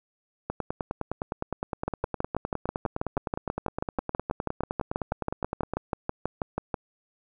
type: two click trains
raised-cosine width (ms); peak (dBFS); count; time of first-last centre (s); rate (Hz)
1; -15 / -13; 52 / 31; 0.5-5.736 / 1.88-6.742; 9.74 / 6.17
effects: none